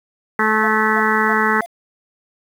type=harmonic tone; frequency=217.1 Hz; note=A3; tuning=23 cents flat; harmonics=1 / 2 / 4 / 5 / 6 / 7 / 8 / 9; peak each=-22 / -22 / -22 / -22 / -22 / -22 / -22 / -22 dBFS; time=0.39-1.61 s; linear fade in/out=2 ms
type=tone bursts; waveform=triangle; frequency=688 Hz; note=F5; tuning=26 cents flat; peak=-25 dBFS; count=4; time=0.63-1.662 s; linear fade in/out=10 ms; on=48 ms; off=280 ms
effects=7-bit